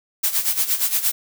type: noise with tremolo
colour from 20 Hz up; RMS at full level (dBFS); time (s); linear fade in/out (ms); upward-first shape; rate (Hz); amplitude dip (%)
blue; -18; 0.23-1.12; 10; sine; 8.6; 75
effects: none